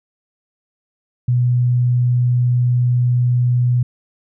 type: tone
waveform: sine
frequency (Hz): 123.1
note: B2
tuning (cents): -5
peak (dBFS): -12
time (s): 1.28-3.83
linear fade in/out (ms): 5
effects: none